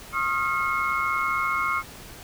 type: tone cluster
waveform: sine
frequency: 1080 / 1249 / 1384 / 2173 Hz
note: C#6 / D#6 / F6 / C#7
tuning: -45 / +6 / -16 / -35 cents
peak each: -28 dBFS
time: 0.12-1.83 s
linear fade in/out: 50 ms
effects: pink hiss -43 dBFS RMS until 2.23 s